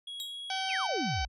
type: tone with pitch glide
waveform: triangle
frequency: 3322 to 3156 Hz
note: G#7 to G7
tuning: 0 to +11 cents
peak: -37 dBFS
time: 0.07-0.87 s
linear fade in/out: 5 ms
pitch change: -89 cents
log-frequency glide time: 0.51-0.69 s
type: tone with exponential decay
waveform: sawtooth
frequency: 3800 Hz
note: A#7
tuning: 33 cents sharp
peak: -31 dBFS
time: 0.2-0.4 s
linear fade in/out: 0 ms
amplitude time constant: 43 ms
type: harmonic tone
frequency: 764 Hz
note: G5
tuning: 45 cents flat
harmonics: 1 / 2 / 3 / 4 / 5 / 6 / 7 / 8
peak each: -34 / -40 / -40 / -41 / -44 / -42 / -45 / -47 dBFS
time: 0.5-1.25 s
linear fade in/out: 2 ms
type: exponential sweep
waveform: sine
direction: down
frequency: 3322 to 45.03 Hz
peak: -31 dBFS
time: 0.67-1.28 s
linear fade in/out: 50 ms
effects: resampled to 32000 Hz